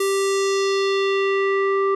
square tone with low-pass filter sweep, 392 Hz, G4, in tune, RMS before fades -20 dBFS, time 0-1.95 s, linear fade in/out 5 ms, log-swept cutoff 11000 to 1300 Hz, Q 1.9, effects none

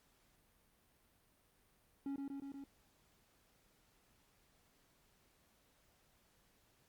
triangle tone with echo, 277.2 Hz, C#4, in tune, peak -37 dBFS, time 2.06-2.16 s, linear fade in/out 2 ms, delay 120 ms, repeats 4, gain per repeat -2 dB, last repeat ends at 2.64 s, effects pink hiss -73 dBFS RMS until 6.88 s + Opus 48 kbps

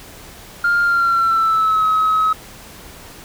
sine tone with pitch glide, 1403 to 1279.1 Hz, F6 to D#6, +8 to +47 cents, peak -11 dBFS, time 0.64-2.33 s, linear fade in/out 5 ms, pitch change -161 cents, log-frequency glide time 0.83-1.85 s, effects tanh soft clip ceiling -10 dBFS + pink hiss -39 dBFS RMS until 3.24 s

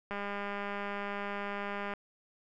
click train, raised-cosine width 0.5 ms, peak -23 dBFS, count 370, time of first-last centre 0.11-1.937 s, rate 202 Hz, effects none

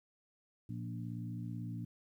harmonic tone with a mistuned harmonic, 58.27 Hz, A#1, in tune, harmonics 2 / 3 / 4 / 5, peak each -41 / -45 / -47 / -49 dBFS, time 0.69-1.85 s, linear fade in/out 5 ms, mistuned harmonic 4, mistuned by +18 cents, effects 12-bit

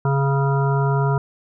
harmonic tone, 138.2 Hz, C#3, 5 cents flat, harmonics 1 / 3 / 5 / 7 / 9 / 10, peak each -17 / -25 / -29 / -26 / -33 / -31 dBFS, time 0.05-1.18 s, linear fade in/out 2 ms, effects none

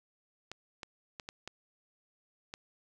clicks, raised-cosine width 0.2 ms, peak -24 dBFS, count 6, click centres 0.516 / 0.832 / 1.198 / 1.289 / 1.476 / 2.539 s, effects 9-bit

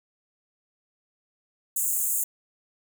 pink high-pass noise, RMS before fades -26 dBFS, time 1.76-2.24 s, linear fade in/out 5 ms, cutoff 6800 Hz, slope 96 dB/octave, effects none

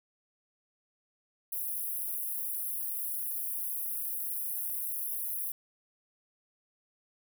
white high-pass noise, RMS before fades -35 dBFS, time 1.52-5.52 s, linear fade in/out 5 ms, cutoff 9900 Hz, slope 96 dB/octave, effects none

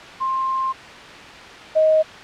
sine tone pair in turn, 1056 / 627.9 Hz, C6 / D#5, +16 / +16 cents, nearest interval major sixth, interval 900 cents, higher first, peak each -19 / -12 dBFS, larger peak second, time 0.2-0.73 / 1.75-2.03 s, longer first, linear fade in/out 20 ms, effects white hiss -37 dBFS RMS until 2.23 s + low-pass 3000 Hz 12 dB/octave

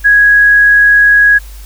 sine tone, 1661.2 Hz, G#6, in tune, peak -3 dBFS, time 0.04-1.39 s, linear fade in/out 20 ms, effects added 50 Hz sine -27 dBFS peak until 1.65 s + white hiss -39 dBFS RMS until 1.65 s

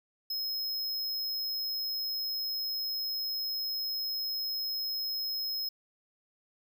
square tone, 5140 Hz, E8, 45 cents flat, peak -32 dBFS, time 0.3-5.69 s, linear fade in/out 5 ms, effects none

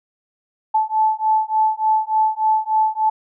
sine beating tone pair, 869 / 872.4 Hz, A5 / A5, -22 / -15 cents, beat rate 3.4 Hz, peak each -18 dBFS, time 0.74-3.1 s, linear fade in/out 10 ms, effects none

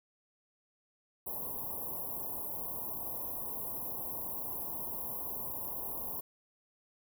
white band-stop noise, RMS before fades -39 dBFS, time 1.26-6.21 s, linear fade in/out 10 ms, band 1100 to 11000 Hz, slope 96 dB/octave, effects none

